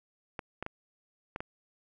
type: clicks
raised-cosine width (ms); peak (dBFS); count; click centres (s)
0.5; -21; 5; 0.392 / 0.626 / 0.664 / 1.361 / 1.405
effects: none